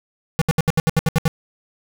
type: tone bursts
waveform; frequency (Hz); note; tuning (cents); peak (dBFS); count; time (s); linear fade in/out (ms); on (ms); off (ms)
square; 161.6; E3; -34; -14; 10; 0.39-1.279; 0; 25; 71
effects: none